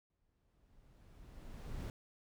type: noise with exponential growth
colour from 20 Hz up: brown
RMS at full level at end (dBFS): -41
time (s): 0.1-1.9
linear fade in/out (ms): 1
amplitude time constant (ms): 390
effects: none